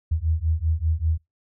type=beating tone pair; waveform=sine; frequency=77.78 / 82.88 Hz; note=D#2 / E2; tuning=0 / +10 cents; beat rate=5.1 Hz; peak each=-23 dBFS; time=0.11-1.18 s; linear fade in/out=10 ms; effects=noise-tail reverb RT60 0.2 s tail -26 dB re dry